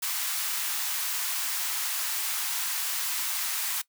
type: high-pass noise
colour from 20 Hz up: white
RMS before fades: -30 dBFS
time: 0.02-3.82 s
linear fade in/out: 10 ms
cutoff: 870 Hz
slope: 24 dB/octave
effects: noise-tail reverb RT60 0.1 s tail -20 dB re dry